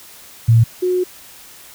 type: tone pair in turn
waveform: sine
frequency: 114.6 / 363.8 Hz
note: A#2 / F#4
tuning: -29 / -29 cents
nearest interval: octave + minor sixth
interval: 2000 cents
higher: second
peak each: -7 / -14 dBFS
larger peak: first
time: 0.48-0.64 / 0.82-1.04 s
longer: second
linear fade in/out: 10 ms
effects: white hiss -41 dBFS RMS until 1.74 s